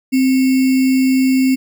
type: tone with sample-and-hold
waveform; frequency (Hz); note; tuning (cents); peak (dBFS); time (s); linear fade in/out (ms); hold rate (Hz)
sine; 261.6; C4; 0; -10; 0.12-1.56; 20; 2450
effects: none